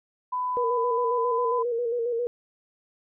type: tone with pitch glide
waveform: sine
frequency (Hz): 1000 to 1006.4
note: B5 to B5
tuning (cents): +21 to +32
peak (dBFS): -25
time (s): 0.32-1.63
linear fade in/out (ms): 10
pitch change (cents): +11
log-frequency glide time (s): 1.15-1.26
type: tone with vibrato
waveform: sine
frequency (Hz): 473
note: A#4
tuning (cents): +25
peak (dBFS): -24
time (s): 0.57-2.27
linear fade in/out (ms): 0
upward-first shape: square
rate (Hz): 7.4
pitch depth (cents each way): 44
effects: none